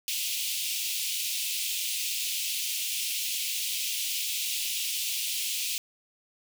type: high-pass noise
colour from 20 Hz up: pink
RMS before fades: -31 dBFS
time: 0.08-5.78 s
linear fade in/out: 0 ms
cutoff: 2500 Hz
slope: 48 dB/octave
effects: none